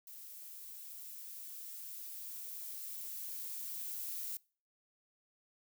violet noise with level ramp, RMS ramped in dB -51 to -41 dBFS, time 0.07-4.37 s, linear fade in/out 2 ms, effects noise-tail reverb RT60 0.4 s tail -24 dB re dry

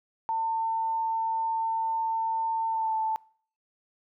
sine tone with pitch glide, 899 to 881.5 Hz, A5 to A5, +37 to +3 cents, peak -25 dBFS, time 0.29-3.16 s, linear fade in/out 0 ms, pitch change -34 cents, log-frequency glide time 2.69-2.95 s, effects noise-tail reverb RT60 0.5 s tail -24 dB re dry

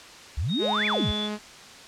sine exponential two-way sweep, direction up then down, 61.1 to 2507 to 61.1 Hz, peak -24 dBFS, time 0.37-1.12 s, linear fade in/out 10 ms, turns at 0.86 s
sine tone with pitch glide, 3724 to 3455 Hz, A#7 to A7, -2 to -32 cents, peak -28 dBFS, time 0.48-1.3 s, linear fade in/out 50 ms, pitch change -130 cents, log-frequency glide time 0.71-0.82 s
sawtooth tone, 210.4 Hz, G#3, 23 cents sharp, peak -25 dBFS, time 0.58-1.39 s, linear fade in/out 50 ms
effects white hiss -45 dBFS RMS until 1.87 s + low-pass 6000 Hz 12 dB/octave

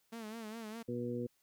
sawtooth tone with vibrato, 221.7 Hz, A3, 13 cents sharp, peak -39 dBFS, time 0.12-0.83 s, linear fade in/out 10 ms, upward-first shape sine, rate 4.9 Hz, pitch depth 80 cents each way
harmonic tone, 121 Hz, B2, 35 cents flat, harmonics 1 / 2 / 3 / 4, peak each -43 / -39 / -42 / -41 dBFS, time 0.88-1.27 s, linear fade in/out 10 ms
effects white hiss -75 dBFS RMS until 1.42 s

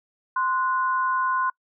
sine tone pair together, 1040.2 / 1470 Hz, C6 / F#6, -10 / -12 cents, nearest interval tritone, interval 598 cents, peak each -22 / -27 dBFS, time 0.36-1.5 s, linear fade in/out 5 ms, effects noise-tail reverb RT60 0.1 s tail -25 dB re dry

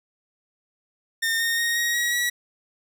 sawtooth tone with pitch steps, 1821 / 1842.2 / 1863.6 / 1885.2 / 1907.1 / 1929.3 Hz, A#6 / A#6 / A#6 / A#6 / A#6 / B6, -41 / -21 / -1 / +19 / +39 / -41 cents, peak -18 dBFS, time 1.22-2.3 s, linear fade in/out 10 ms, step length 180 ms, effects none

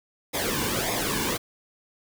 pink noise with flanger, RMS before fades -27 dBFS, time 0.33-1.38 s, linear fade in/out 20 ms, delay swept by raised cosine 0.68 to 1.58 ms, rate 1.7 Hz, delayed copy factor -0.7, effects none

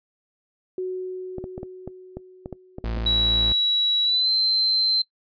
sine tone with exponential decay, 370 Hz, F#4, in tune, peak -24 dBFS, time 0.78-3.77 s, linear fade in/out 2 ms, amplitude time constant 650 ms
clicks, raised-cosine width 2 ms, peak -19 dBFS, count 11, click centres 1.383 / 1.441 / 1.579 / 1.631 / 1.876 / 2.17 / 2.459 / 2.527 / 2.784 / 2.842 / 2.974 s
40% pulse tone, 56.5 Hz, A1, 47 cents sharp, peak -24 dBFS, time 2.84-3.53 s, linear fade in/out 10 ms
sine tone with pitch glide, 3900 to 4103 Hz, B7 to C8, -23 to -35 cents, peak -18 dBFS, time 3.06-5.02 s, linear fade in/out 5 ms, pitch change +88 cents, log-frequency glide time 4.04-4.3 s
effects noise-tail reverb RT60 0.1 s tail -23 dB re dry + resampled to 11025 Hz

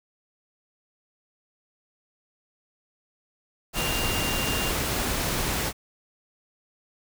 sine tone in noise, 2794 Hz, F7, in tune, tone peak -31 dBFS, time 3.74-4.73 s, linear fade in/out 50 ms, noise pink, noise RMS -27 dBFS, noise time 3.73-5.73 s, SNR -7 dB, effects none

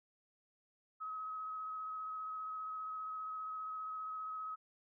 sine tone with vibrato, 1275 Hz, D#6, 42 cents sharp, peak -40 dBFS, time 1-4.56 s, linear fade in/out 20 ms, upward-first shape sine, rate 15 Hz, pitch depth 13 cents each way, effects none

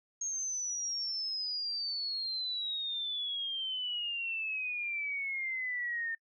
sine exponential sweep, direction down, 6530 to 1812 Hz, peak -33 dBFS, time 0.21-6.15 s, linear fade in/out 5 ms, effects noise-tail reverb RT60 0.1 s tail -26 dB re dry

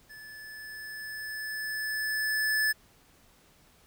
square tone with level ramp, 1735 Hz, A6, 25 cents flat, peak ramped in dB -46 to -24 dBFS, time 0.09-2.73 s, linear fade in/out 20 ms, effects pink hiss -61 dBFS RMS until 3.86 s

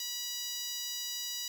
10% pulse tone with high-pass filter, 973 Hz, B5, 26 cents flat, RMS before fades -38 dBFS, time 0-1.48 s, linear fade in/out 2 ms, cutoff 4200 Hz, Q 0.9, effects none

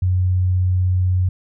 sine tone, 91.6 Hz, F#2, 17 cents flat, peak -14 dBFS, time 0.02-1.29 s, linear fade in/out 5 ms, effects none

